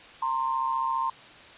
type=tone pair together; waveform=sine; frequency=918 / 1052.7 Hz; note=A#5 / C6; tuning=-27 / +10 cents; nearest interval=major second; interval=237 cents; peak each=-28 / -27 dBFS; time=0.22-1.1 s; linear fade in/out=5 ms; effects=white hiss -48 dBFS RMS until 1.57 s + resampled to 8000 Hz